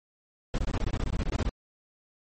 brown noise bursts, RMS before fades -27 dBFS, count 15, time 0.54-1.494 s, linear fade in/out 2 ms, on 44 ms, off 21 ms, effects MP3 32 kbps

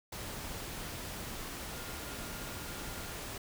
sine tone in noise, 1410 Hz, F6, 16 cents sharp, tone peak -52 dBFS, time 1.73-3.13 s, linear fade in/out 5 ms, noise pink, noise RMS -42 dBFS, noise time 0.12-3.38 s, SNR -13 dB, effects none

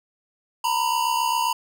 square tone pair together, 921.5 / 989 Hz, A#5 / B5, -20 / +2 cents, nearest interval minor second, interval 122 cents, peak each -24 dBFS, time 0.64-1.53 s, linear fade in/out 5 ms, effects none

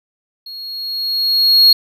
triangle tone with level ramp, 4300 Hz, C8, 47 cents sharp, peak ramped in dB -28 to -3 dBFS, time 0.46-1.73 s, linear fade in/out 5 ms, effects none

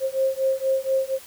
sine beating tone pair, 530 / 534.2 Hz, C5 / C5, +22 / +36 cents, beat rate 4.2 Hz, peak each -23 dBFS, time 0-1.19 s, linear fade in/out 50 ms, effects white hiss -45 dBFS RMS until 1.26 s

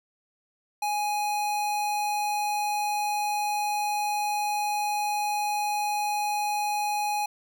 square tone, 832 Hz, G#5, 3 cents sharp, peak -26 dBFS, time 0.82-7.26 s, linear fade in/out 5 ms, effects none

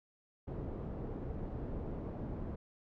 pink low-pass noise, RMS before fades -41 dBFS, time 0.47-2.56 s, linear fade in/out 10 ms, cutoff 500 Hz, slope 12 dB/octave, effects none

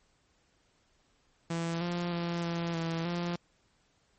sawtooth tone with pitch steps, 167.2 / 174.2 / 171.2 / 169.4 / 165.2 / 173.4 Hz, E3 / F3 / F3 / E3 / E3 / F3, +25 / -4 / -34 / +48 / +4 / -12 cents, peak -27 dBFS, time 1.5-3.36 s, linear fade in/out 5 ms, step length 310 ms, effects pink hiss -70 dBFS RMS until 4.18 s + MP3 32 kbps

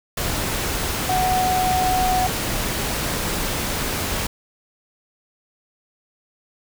sine tone in noise, 740 Hz, F#5, in tune, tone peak -18 dBFS, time 1.09-2.27 s, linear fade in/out 5 ms, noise pink, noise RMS -24 dBFS, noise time 0.17-4.27 s, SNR +3 dB, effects none

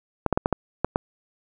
clicks, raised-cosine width 1 ms, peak -6 dBFS, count 7, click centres 0.263 / 0.327 / 0.375 / 0.459 / 0.527 / 0.846 / 0.959 s, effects none

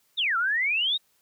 sine exponential two-way sweep, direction down then up, 3849 to 1318.5 to 3849 Hz, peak -22 dBFS, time 0.17-0.98 s, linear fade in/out 20 ms, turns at 0.37 s, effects white hiss -67 dBFS RMS until 1.21 s

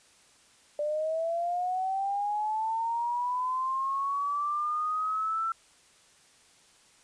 sine linear sweep, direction up, 587.3 to 1342 Hz, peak -27 dBFS, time 0.79-5.52 s, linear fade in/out 2 ms, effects white hiss -60 dBFS RMS until 7.03 s + resampled to 22050 Hz

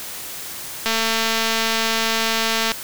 click train, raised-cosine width 0.2 ms, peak -3 dBFS, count 419, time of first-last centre 0.86-2.718 s, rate 225 Hz, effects white hiss -32 dBFS RMS until 2.83 s

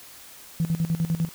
sine tone with tremolo, 164.81 Hz, E3, in tune, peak -19 dBFS, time 0.6-1.29 s, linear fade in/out 0 ms, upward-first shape square, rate 10 Hz, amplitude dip 80%, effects tanh soft clip ceiling -15 dBFS + white hiss -46 dBFS RMS until 1.34 s

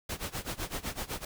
pink noise with tremolo, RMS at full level -34 dBFS, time 0.09-1.25 s, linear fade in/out 5 ms, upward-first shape sine, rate 7.9 Hz, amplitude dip 90%, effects none

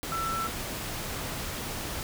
sine tone in noise, 1333 Hz, E6, 19 cents sharp, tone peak -29 dBFS, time 0.12-0.47 s, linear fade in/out 0 ms, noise pink, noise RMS -35 dBFS, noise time 0.03-2.03 s, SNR +3 dB, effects none

